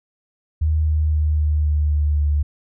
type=tone with pitch steps; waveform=sine; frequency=77.78 / 77.06 / 76.36 / 75.65 / 74.96 / 74.27 / 73.58 Hz; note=D#2 / D#2 / D#2 / D#2 / D2 / D2 / D2; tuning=0 / -16 / -32 / -48 / +36 / +20 / +4 cents; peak=-15 dBFS; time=0.61-2.43 s; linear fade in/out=10 ms; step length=260 ms; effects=none